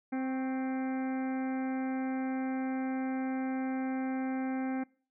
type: harmonic tone with a mistuned harmonic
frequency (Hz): 261.8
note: C4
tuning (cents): +1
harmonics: 1 / 2 / 3 / 4 / 5 / 6 / 7 / 8 / 9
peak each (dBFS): -31 / -44 / -41 / -54 / -53 / -48 / -56 / -50 / -56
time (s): 0.12-4.84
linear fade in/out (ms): 10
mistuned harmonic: 4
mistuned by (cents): +62
effects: noise-tail reverb RT60 0.4 s tail -23 dB re dry